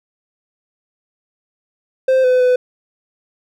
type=tone with pitch steps; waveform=triangle; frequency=522 / 506 / 501 Hz; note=C5 / B4 / B4; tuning=-4 / +42 / +25 cents; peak=-8 dBFS; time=2.08-2.56 s; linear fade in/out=5 ms; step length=160 ms; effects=none